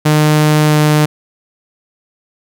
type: tone with pitch glide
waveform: sawtooth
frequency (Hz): 152.2 to 151.32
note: D#3 to D#3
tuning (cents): -38 to -48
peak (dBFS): -4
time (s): 0.05-1.06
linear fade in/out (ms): 10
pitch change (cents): -10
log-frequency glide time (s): 0.68-0.73
effects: none